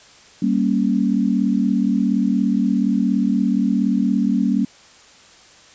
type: chord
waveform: sine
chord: G diminished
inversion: none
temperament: equal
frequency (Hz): 196 / 233.1 / 277.2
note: G3 / Bb3 / Db4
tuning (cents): 0 / 0 / 0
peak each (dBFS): -19 / -19 / -21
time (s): 0.42-4.65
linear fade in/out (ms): 5
effects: white hiss -47 dBFS RMS until 5.74 s + resampled to 16000 Hz